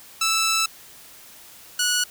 10% pulse tone pair in turn, 1318.5 / 1465.8 Hz, E6 / F#6, 0 / -17 cents, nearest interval major second, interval 183 cents, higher second, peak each -11 dBFS, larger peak neither, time 0.21-0.66 / 1.79-2.04 s, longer first, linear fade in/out 5 ms, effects white hiss -46 dBFS RMS until 2.1 s

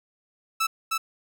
sawtooth tone with echo, 1314 Hz, E6, 6 cents flat, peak -18 dBFS, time 0.6-0.67 s, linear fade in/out 10 ms, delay 310 ms, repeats 1, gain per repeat -2 dB, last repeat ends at 0.98 s, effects none

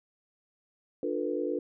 sine chord, B half-diminished seventh, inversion first, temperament just, 296.3 / 355.6 / 444.5 / 493.9 Hz, D4 / F4 / A4 / B4, +15 / +31 / +18 / 0 cents, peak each -34 dBFS, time 1.03-1.59 s, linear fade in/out 2 ms, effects none

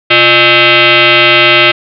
sine tone with frequency modulation, 349.2 Hz, F4, in tune, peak -3 dBFS, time 0.1-1.72 s, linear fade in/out 10 ms, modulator 479 Hz, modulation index 6.7, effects none

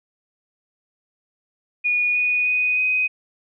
sine tone with pitch steps, 2452 / 2470 / 2489 / 2508 Hz, D#7 / D#7 / D#7 / D#7, -26 / -13 / 0 / +13 cents, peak -17 dBFS, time 1.84-3.08 s, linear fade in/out 20 ms, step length 310 ms, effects none

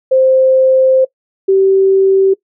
sine tone pair in turn, 523.3 / 386 Hz, C5 / G4, 0 / -27 cents, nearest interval perfect fourth, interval 527 cents, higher first, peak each -6 dBFS, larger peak neither, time 0.11-1.05 / 1.48-2.34 s, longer first, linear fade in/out 10 ms, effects noise-tail reverb RT60 0.1 s tail -21 dB re dry

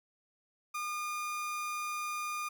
30% pulse tone, 1214 Hz, D#6, 43 cents flat, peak -32 dBFS, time 0.74-2.49 s, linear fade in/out 10 ms, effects none

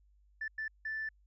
sine tone bursts at uneven times, 1760 Hz, A6, in tune, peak -34 dBFS, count 3, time 0.41-0.48 / 0.58-0.68 / 0.85-1.09 s, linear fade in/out 5 ms, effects tanh soft clip ceiling -31 dBFS + added 50 Hz sine -63 dBFS peak until 1.26 s

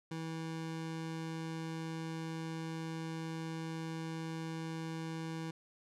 25% pulse tone, 162.1 Hz, E3, 29 cents flat, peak -35 dBFS, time 0.11-5.51 s, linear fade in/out 5 ms, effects low-pass 8000 Hz 12 dB/octave

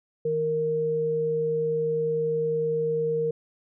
sine tone pair together, 158.4 / 464.4 Hz, D#3 / A#4, +31 / -7 cents, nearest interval octave + perfect fifth, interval 1862 cents, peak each -33 / -23 dBFS, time 0.25-3.31 s, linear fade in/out 5 ms, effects none

